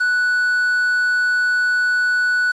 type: tone with quantisation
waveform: triangle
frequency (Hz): 1480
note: F#6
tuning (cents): 0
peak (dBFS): -13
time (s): 0-2.52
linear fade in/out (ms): 10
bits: 7
effects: resampled to 22050 Hz